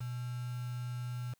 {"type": "tone with quantisation", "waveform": "sine", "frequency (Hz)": 122.8, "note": "B2", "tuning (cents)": -9, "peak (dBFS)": -36, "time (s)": [0, 1.34], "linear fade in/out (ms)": 10, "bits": 8, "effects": ["white hiss -75 dBFS RMS until 1.39 s"]}